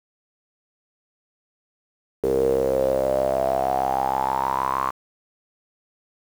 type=tone with band-pass filter sweep; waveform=sawtooth; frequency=66.4 Hz; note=C2; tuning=26 cents sharp; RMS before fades=-22 dBFS; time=2.23-4.91 s; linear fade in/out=10 ms; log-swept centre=430 to 1100 Hz; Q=9.8; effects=7-bit